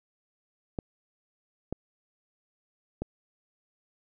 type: clicks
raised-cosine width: 2 ms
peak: -18 dBFS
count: 3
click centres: 0.788 / 1.726 / 3.02 s
effects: none